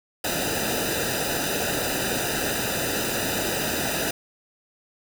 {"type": "noise with comb filter", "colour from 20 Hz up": "pink", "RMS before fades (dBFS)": -26, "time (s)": [0.24, 4.11], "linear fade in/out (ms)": 5, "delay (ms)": 0.91, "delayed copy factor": -0.9, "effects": []}